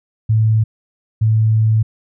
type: tone bursts at uneven times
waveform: sine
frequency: 110 Hz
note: A2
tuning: in tune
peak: -10 dBFS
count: 2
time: 0.29-0.64 / 1.21-1.83 s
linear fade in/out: 10 ms
effects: none